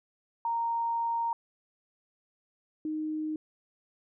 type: tone pair in turn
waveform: sine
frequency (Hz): 928 / 309.7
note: A#5 / D#4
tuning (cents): -8 / -8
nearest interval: octave + perfect fifth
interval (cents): 1900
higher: first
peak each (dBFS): -27 / -30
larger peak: first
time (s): 0.45-1.33 / 2.85-3.36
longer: first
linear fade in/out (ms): 2
effects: none